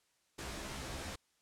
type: noise with comb filter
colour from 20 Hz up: pink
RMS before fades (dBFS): -43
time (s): 0.38-1.16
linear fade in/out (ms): 10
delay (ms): 15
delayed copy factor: +0.7
effects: white hiss -75 dBFS RMS until 1.41 s + low-pass 9000 Hz 12 dB/octave